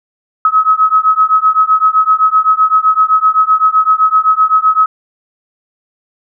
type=beating tone pair; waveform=sine; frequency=1276 / 1283.8 Hz; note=D#6 / E6; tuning=+43 / -46 cents; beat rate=7.8 Hz; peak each=-10 dBFS; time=0.45-4.86 s; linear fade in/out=2 ms; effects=none